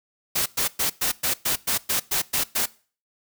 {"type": "noise bursts", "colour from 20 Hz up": "white", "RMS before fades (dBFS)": -23, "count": 11, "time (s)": [0.35, 2.66], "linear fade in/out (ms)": 10, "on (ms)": 110, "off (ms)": 110, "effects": ["noise-tail reverb RT60 0.4 s tail -21 dB re dry"]}